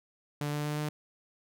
sawtooth tone with pitch steps, 146.83 / 148.02 / 149.22 / 150.44 Hz, D3 / D3 / D3 / D3, 0 / +14 / +28 / +42 cents, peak -27 dBFS, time 0.41-0.89 s, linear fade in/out 2 ms, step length 120 ms, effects none

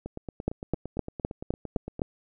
two click trains, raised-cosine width 2 ms, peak -22 / -12 dBFS, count 18 / 7, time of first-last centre 0.06-1.994 / 0.48-2.018 s, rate 8.79 / 3.9 Hz, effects none

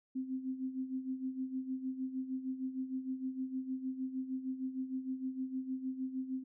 sine tone with tremolo, 260.7 Hz, C4, 6 cents flat, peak -33 dBFS, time 0.15-6.44 s, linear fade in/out 10 ms, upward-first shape sine, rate 6.5 Hz, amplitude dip 70%, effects none

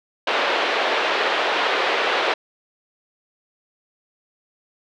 pink band-pass noise, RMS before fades -21 dBFS, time 0.27-2.34 s, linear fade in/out 5 ms, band 420 to 3600 Hz, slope 24 dB/octave, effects none

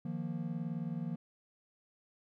triangle chord, Eb suspended second, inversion none, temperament just, 155.56 / 175.01 / 233.3 Hz, Eb3 / F3 / Bb3, 0 / +4 / +2 cents, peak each -38 / -37 / -39 dBFS, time 0.05-1.16 s, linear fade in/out 5 ms, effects none

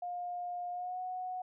sine tone with pitch glide, 710 to 735.9 Hz, F5 to F#5, +28 to -10 cents, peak -36 dBFS, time 0.02-1.42 s, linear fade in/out 5 ms, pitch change +62 cents, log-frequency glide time 0.71-1 s, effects none

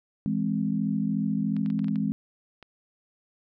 sine chord, E augmented, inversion none, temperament equal, 164.81 / 207.7 / 261.6 Hz, E3 / G#3 / B#3, 0 / 0 / 0 cents, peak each -30 / -26 / -30 dBFS, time 0.26-2.12 s, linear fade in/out 0 ms
clicks, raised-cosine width 0.3 ms, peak -30 dBFS, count 8, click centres 1.566 / 1.661 / 1.702 / 1.792 / 1.844 / 1.883 / 1.958 / 2.627 s
effects none

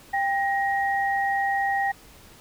sine tone pair together, 792 / 1883.7 Hz, G5 / A#6, +18 / +18 cents, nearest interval octave + minor third, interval 1500 cents, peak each -23 / -26 dBFS, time 0.13-1.92 s, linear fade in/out 10 ms, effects pink hiss -50 dBFS RMS until 2.4 s

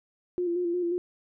sine tone with vibrato, 350 Hz, F4, 4 cents sharp, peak -25 dBFS, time 0.38-0.98 s, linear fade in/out 0 ms, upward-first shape square, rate 5.6 Hz, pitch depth 35 cents each way, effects none

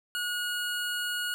25% pulse tone, 1448 Hz, F#6, 38 cents flat, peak -26 dBFS, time 0.15-1.34 s, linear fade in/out 0 ms, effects none

